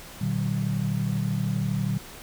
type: tone cluster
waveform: sine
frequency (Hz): 118.7 / 151.2 / 190.4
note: A#2 / D#3 / F#3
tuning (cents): +32 / -49 / +50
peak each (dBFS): -28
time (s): 0.21-1.98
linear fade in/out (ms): 5
effects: pink hiss -43 dBFS RMS until 2.22 s